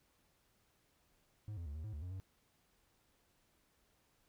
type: tone with pitch steps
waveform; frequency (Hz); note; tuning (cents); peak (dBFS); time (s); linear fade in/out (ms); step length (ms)
triangle; 105.8 / 84.8 / 72 / 78 / 107.6 / 74 / 90.2 / 94.8; G#2 / E2 / D2 / D#2 / A2 / D2 / F#2 / F#2; +33 / +50 / -34 / +5 / -38 / +14 / -44 / +43; -40; 1.48-2.2; 0; 90
effects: pink hiss -75 dBFS RMS until 4.28 s